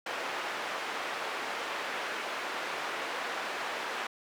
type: band-pass noise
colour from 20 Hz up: white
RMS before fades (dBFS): -36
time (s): 0.06-4.07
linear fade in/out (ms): 5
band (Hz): 420 to 1900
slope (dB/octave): 12
effects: none